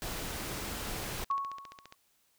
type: noise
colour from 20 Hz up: pink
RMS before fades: -38 dBFS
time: 0.02-1.24 s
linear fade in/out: 0 ms
type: click train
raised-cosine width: 0.2 ms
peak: -30 dBFS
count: 14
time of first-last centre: 1.04-1.924 s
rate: 14.7 Hz
type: tone with exponential decay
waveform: sine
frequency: 1107 Hz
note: C#6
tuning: 3 cents flat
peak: -26 dBFS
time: 1.3-1.95 s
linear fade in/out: 5 ms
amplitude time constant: 140 ms
effects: white hiss -71 dBFS RMS until 2.38 s